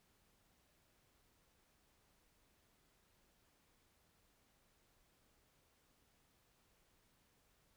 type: silence
effects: pink hiss -75 dBFS RMS until 7.76 s